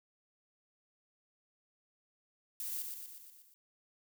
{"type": "noise with echo", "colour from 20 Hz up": "violet", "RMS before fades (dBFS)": -40, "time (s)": [2.6, 2.82], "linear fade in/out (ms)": 0, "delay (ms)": 120, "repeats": 6, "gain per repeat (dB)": -4, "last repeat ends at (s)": 3.54, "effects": []}